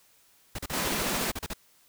pink noise bursts, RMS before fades -34 dBFS, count 14, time 0.55-1.536 s, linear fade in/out 5 ms, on 37 ms, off 36 ms
pink high-pass noise, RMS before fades -30 dBFS, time 0.72-1.32 s, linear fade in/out 20 ms, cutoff 160 Hz, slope 48 dB/octave
effects white hiss -62 dBFS RMS until 1.88 s

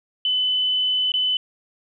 sine tone with dropouts, 3014 Hz, F#7, 31 cents sharp, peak -18 dBFS, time 0.25-1.37 s, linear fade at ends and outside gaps 2 ms, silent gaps 1.119-1.139 s, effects none

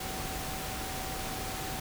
sine tone in noise, 761 Hz, F#5, 48 cents sharp, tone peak -42 dBFS, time 0-1.8 s, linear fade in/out 5 ms, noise pink, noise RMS -37 dBFS, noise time 0-1.8 s, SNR -8 dB, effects none

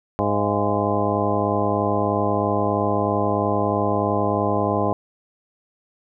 harmonic tone with a mistuned harmonic, 103.1 Hz, G#2, 12 cents flat, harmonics 1 / 2 / 3 / 4 / 5 / 6 / 7 / 8 / 10, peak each -27 / -27 / -27 / -27 / -27 / -27 / -27 / -27 / -27 dBFS, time 0.19-4.93 s, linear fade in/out 0 ms, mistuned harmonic 7, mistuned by -80 cents, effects none

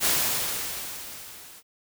white noise with level ramp, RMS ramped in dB -21 to -48 dBFS, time 0-1.63 s, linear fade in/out 50 ms, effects none

